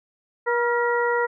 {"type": "harmonic tone with a mistuned harmonic", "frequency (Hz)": 478.7, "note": "A#4", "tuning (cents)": 46, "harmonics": [1, 2, 3, 4], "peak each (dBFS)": [-22, -25, -27, -28], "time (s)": [0.46, 1.27], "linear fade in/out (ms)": 20, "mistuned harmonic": 3, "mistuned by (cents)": -49, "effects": []}